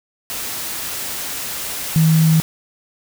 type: tone in noise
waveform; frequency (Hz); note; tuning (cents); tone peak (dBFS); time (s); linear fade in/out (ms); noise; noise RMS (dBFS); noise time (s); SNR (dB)
sine; 159.8; D#3; +47; -10; 1.96-2.4; 0; white; -26; 0.3-2.42; +13
effects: none